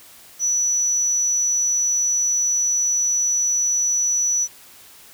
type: tone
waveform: sine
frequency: 5920 Hz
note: F#8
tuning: in tune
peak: -17 dBFS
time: 0.39-4.48 s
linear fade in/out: 50 ms
effects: white hiss -46 dBFS RMS until 5.13 s